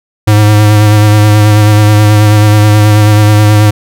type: tone with vibrato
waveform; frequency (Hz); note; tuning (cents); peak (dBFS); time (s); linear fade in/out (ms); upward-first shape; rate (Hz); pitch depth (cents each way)
square; 105.5; G#2; +28; -3; 0.27-3.71; 10; sine; 9.3; 24
effects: none